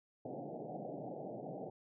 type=band-pass noise; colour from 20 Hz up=white; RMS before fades=-45 dBFS; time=0.25-1.7 s; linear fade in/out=5 ms; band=120 to 780 Hz; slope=96 dB/octave; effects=none